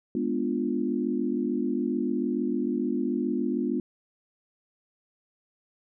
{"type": "chord", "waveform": "sine", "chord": "G# diminished seventh", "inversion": "none", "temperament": "equal", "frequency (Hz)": [207.7, 246.9, 293.7, 349.2], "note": ["G#3", "B3", "D4", "F4"], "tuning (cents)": [0, 0, 0, 0], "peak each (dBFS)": [-32, -28, -31, -31], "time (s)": [0.15, 3.8], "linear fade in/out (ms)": 2, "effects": []}